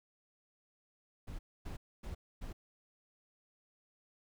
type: noise bursts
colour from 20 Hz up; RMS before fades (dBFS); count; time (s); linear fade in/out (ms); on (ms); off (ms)
brown; -43; 4; 1.27-2.53; 10; 120; 260
effects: none